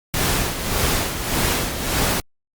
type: noise with tremolo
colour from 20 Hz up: pink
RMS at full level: -19 dBFS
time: 0.14-2.2 s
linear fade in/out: 0 ms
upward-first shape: sine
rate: 1.7 Hz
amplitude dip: 60%
effects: Opus 48 kbps